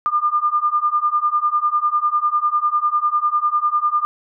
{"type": "beating tone pair", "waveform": "sine", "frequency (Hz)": [1200, 1210], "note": ["D6", "D#6"], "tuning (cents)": [37, -49], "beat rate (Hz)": 10, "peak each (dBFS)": [-19, -18], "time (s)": [0.06, 4.05], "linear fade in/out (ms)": 0, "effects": []}